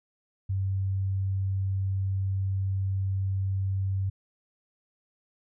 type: tone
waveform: sine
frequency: 96.4 Hz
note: G2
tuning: 28 cents flat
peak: -25 dBFS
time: 0.49-4.1 s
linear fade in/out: 10 ms
effects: none